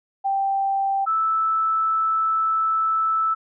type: tone pair in turn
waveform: sine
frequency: 784 / 1314.3 Hz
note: G5 / E6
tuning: 0 / -6 cents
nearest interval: major sixth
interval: 894 cents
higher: second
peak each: -19 / -18 dBFS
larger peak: second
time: 0.24-1.06 / 1.06-3.35 s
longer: second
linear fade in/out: 20 ms
effects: none